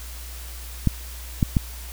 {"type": "clicks", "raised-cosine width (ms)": 5, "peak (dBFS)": -5, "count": 3, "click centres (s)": [0.873, 1.428, 1.568], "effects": ["added 60 Hz sine -35 dBFS peak until 1.92 s", "white hiss -41 dBFS RMS until 1.92 s"]}